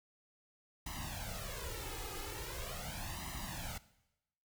pink noise with flanger, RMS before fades -43 dBFS, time 0.86-3.78 s, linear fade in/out 5 ms, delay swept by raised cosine 1 to 2.4 ms, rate 0.41 Hz, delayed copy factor +0.9, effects noise-tail reverb RT60 0.9 s tail -18 dB re dry

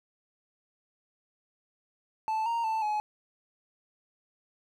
triangle tone with pitch steps, 877 / 929 / 884 / 846 Hz, A5 / A#5 / A5 / G#5, -6 / -6 / +8 / +32 cents, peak -25 dBFS, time 2.28-3 s, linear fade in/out 0 ms, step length 180 ms, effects none

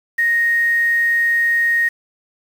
sine tone with quantisation, 1864.7 Hz, A#6, in tune, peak -13 dBFS, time 0.18-1.89 s, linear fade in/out 10 ms, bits 6, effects none

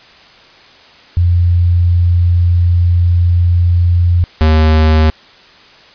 sine / square tone pair in turn, 87.31 / 78.26 Hz, F2 / D#2, 0 / +11 cents, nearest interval major second, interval 189 cents, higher first, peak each -7 dBFS, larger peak neither, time 1.17-4.24 / 4.41-5.1 s, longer first, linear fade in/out 0 ms, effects white hiss -41 dBFS RMS until 5.94 s + resampled to 11025 Hz

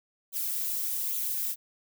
violet noise with flanger, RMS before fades -31 dBFS, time 0.32-1.56 s, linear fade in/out 50 ms, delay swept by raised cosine 0.28 to 3.58 ms, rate 1.2 Hz, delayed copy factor +0.5, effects none

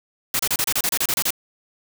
white noise bursts, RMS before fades -21 dBFS, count 12, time 0.34-1.306 s, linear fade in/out 2 ms, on 53 ms, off 30 ms, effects none

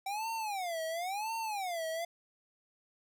square tone with vibrato, 764 Hz, G5, 45 cents flat, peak -35 dBFS, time 0.06-2.05 s, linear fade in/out 5 ms, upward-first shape sine, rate 0.96 Hz, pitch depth 300 cents each way, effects none

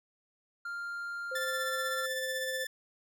triangle tone with pitch glide, 1396.9 to 1368.9 Hz, F6 to F6, 0 to -35 cents, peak -34 dBFS, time 0.65-2.06 s, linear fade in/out 5 ms, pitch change -35 cents, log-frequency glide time 1.33-1.67 s
sine tone, 521 Hz, C5, 7 cents flat, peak -36 dBFS, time 1.31-2.65 s, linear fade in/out 10 ms
sawtooth tone with tremolo, 1760 Hz, A6, in tune, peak -29 dBFS, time 1.35-2.67 s, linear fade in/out 5 ms, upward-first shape sine, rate 16 Hz, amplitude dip 40%
effects none

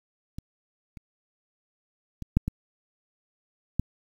clicks, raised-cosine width 5 ms, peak -23 / -30 / -22 / -7 / -15 / -11 dBFS, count 6, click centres 0.385 / 0.972 / 2.223 / 2.37 / 2.48 / 3.796 s, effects 8-bit

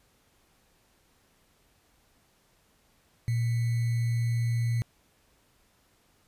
sine tone with sample-and-hold, 117.3 Hz, A#2, 11 cents sharp, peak -24 dBFS, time 3.28-4.82 s, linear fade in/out 0 ms, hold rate 2100 Hz, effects pink hiss -66 dBFS RMS until 6.27 s + resampled to 32000 Hz

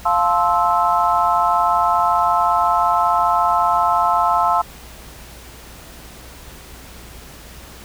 sine chord, F major seventh, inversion none, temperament just, 698.5 / 873.1 / 1047.7 / 1309.6 Hz, F5 / A5 / C6 / E6, 0 / -14 / +2 / -12 cents, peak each -19 dBFS, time 0.05-4.62 s, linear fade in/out 10 ms, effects added 60 Hz sine -42 dBFS peak until 7.84 s + pink hiss -40 dBFS RMS until 7.84 s

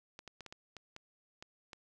clicks, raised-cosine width 0.2 ms, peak -30 dBFS, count 9, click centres 0.191 / 0.277 / 0.407 / 0.463 / 0.525 / 0.767 / 0.964 / 1.425 / 1.732 s, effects none

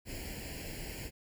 pink noise with comb filter, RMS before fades -42 dBFS, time 0.05-1.11 s, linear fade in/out 50 ms, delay 0.41 ms, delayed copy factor +0.85, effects none

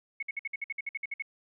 sine tone bursts, 2196 Hz, C#7, 17 cents flat, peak -31 dBFS, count 13, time 0.2-1.223 s, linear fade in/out 5 ms, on 27 ms, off 56 ms, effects none

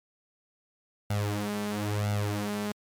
sawtooth tone with flanger, 103.7 Hz, G#2, 2 cents flat, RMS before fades -30 dBFS, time 1.1-2.72 s, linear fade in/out 5 ms, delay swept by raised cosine 1.4 to 5.1 ms, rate 1 Hz, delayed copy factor +0.85, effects MP3 96 kbps

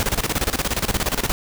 pink noise with tremolo, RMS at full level -20 dBFS, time 0-1.32 s, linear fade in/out 0 ms, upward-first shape square, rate 17 Hz, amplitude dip 80%, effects none

